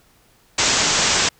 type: low-pass noise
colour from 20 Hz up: white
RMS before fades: -18 dBFS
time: 0.58-1.29 s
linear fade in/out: 5 ms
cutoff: 7700 Hz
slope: 96 dB/octave
effects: pink hiss -56 dBFS RMS until 1.39 s